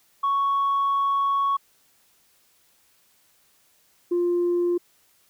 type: tone pair in turn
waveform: sine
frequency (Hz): 1111 / 349.9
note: C#6 / F4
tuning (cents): +4 / +3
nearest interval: octave + minor sixth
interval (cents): 2001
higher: first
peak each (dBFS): -18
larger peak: neither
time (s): 0.23-1.57 / 4.11-4.78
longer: first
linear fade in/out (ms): 10
effects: tanh soft clip ceiling -17 dBFS + white hiss -62 dBFS RMS until 5.29 s